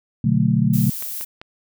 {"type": "chord", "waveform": "sine", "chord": "B minor seventh", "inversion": "none", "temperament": "equal with one note detuned", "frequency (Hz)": [123.47, 146.83, 183.61, 220], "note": ["B2", "D3", "F#3", "A3"], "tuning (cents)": [0, 0, -13, 0], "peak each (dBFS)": -20, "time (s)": [0.24, 0.9], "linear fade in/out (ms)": 5}
{"type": "noise", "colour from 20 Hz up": "violet", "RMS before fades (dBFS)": -29, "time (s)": [0.73, 1.25], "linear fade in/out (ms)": 10}
{"type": "clicks", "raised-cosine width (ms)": 0.3, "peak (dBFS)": -20, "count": 3, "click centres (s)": [1.025, 1.211, 1.415]}
{"effects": []}